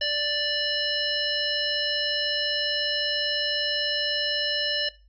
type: harmonic tone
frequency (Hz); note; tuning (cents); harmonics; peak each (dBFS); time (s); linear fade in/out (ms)
587.3; D5; 0; 1 / 3 / 5 / 7 / 9; -32 / -31 / -28 / -32 / -31; 0.01-4.89; 5
effects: noise-tail reverb RT60 0.3 s tail -18 dB re dry + added 50 Hz sine -53 dBFS peak until 5.08 s